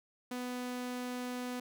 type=tone; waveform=sawtooth; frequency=248.4 Hz; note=B3; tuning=10 cents sharp; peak=-33 dBFS; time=0.31-1.6 s; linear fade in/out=5 ms; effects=none